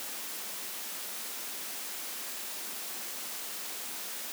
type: high-pass noise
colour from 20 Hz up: white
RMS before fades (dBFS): -39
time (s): 0-4.32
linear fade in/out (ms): 0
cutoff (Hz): 180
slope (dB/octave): 96
effects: none